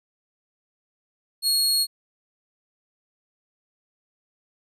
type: tone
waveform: sawtooth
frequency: 4311 Hz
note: C#8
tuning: 49 cents flat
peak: -16 dBFS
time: 1.42-1.87 s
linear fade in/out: 50 ms
effects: resampled to 32000 Hz